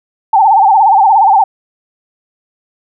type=tone with vibrato; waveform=sine; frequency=830.6 Hz; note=G#5; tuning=in tune; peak=-4 dBFS; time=0.33-1.44 s; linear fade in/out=5 ms; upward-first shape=sine; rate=17 Hz; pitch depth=150 cents each way; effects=none